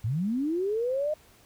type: linear sweep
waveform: sine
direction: up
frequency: 98 to 622.3 Hz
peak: -25 dBFS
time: 0.04-1.14 s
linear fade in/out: 5 ms
effects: pink hiss -58 dBFS RMS until 1.45 s